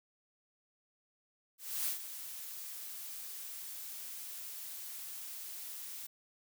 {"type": "noise with ADSR envelope", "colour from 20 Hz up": "blue", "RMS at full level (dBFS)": -34, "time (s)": [1.58, 6.07], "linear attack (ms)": 290, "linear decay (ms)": 110, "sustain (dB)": -11, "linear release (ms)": 9, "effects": []}